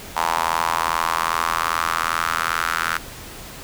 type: tone with high-pass filter sweep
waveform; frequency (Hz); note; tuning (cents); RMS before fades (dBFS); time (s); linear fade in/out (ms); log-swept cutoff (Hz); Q
sawtooth; 82.5; E2; +2; -22; 0.16-2.98; 10; 920 to 1400; 4.1
effects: pink hiss -37 dBFS RMS until 3.63 s